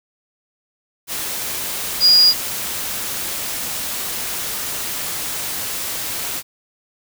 sine tone in noise, 4862 Hz, D#8, 41 cents flat, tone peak -8 dBFS, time 2-2.34 s, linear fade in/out 50 ms, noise white, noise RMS -25 dBFS, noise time 1.07-6.43 s, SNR +14 dB, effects none

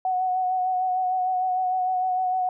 sine tone with vibrato, 740 Hz, F#5, in tune, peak -21 dBFS, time 0.05-2.49 s, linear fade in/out 2 ms, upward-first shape sine, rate 6.6 Hz, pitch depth 24 cents each way, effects none

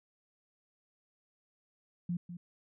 sine tone with echo, 174.6 Hz, F3, in tune, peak -31 dBFS, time 2.09-2.17 s, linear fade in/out 5 ms, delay 200 ms, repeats 1, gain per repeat -10 dB, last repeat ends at 2.37 s, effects none

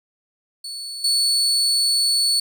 35% pulse tone with level steps, 4435 Hz, C#8, in tune, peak -28 / -15 dBFS, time 0.64-2.4 s, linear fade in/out 5 ms, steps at 1.04 s, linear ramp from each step 5 ms, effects none

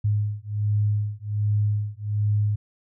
sine beating tone pair, 103.83 / 105.13 Hz, G#2 / G#2, 0 / +22 cents, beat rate 1.3 Hz, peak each -24 dBFS, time 0.04-2.56 s, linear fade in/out 10 ms, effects none

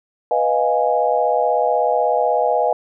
sine chord, F half-diminished seventh, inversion second, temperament equal, 493.9 / 622.3 / 698.5 / 830.6 Hz, Cb5 / Eb5 / F5 / Ab5, 0 / 0 / 0 / 0 cents, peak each -20 dBFS, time 0.31-2.73 s, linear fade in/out 2 ms, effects none

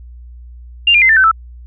sine tone with pitch steps, 2794 / 2404 / 2069 / 1780.6 / 1532.3 / 1318.6 Hz, F7 / D7 / C7 / A6 / G6 / E6, 0 / +40 / -20 / +20 / -40 / 0 cents, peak -6 dBFS, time 0.87-1.314 s, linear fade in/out 5 ms, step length 74 ms, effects added 60 Hz sine -32 dBFS peak until 1.66 s

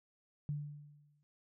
sine tone with exponential decay, 146.83 Hz, D3, in tune, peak -33 dBFS, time 0.49-1.23 s, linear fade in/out 0 ms, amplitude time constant 160 ms, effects none

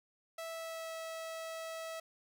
sawtooth tone with pitch glide, 656 to 650 Hz, E5 to E5, -9 to -24 cents, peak -37 dBFS, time 0.38-2 s, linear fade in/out 5 ms, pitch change -15 cents, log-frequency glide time 0.5-0.93 s, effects none

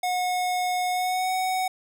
square tone with pitch glide, 727 to 746.1 Hz, F#5 to F#5, -31 to +14 cents, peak -24 dBFS, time 0.03-1.68 s, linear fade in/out 5 ms, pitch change +45 cents, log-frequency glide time 0.91-1.31 s, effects none

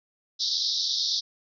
pink band-pass noise, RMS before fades -27 dBFS, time 0.39-1.21 s, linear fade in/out 20 ms, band 3600 to 5600 Hz, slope 96 dB/octave, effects none

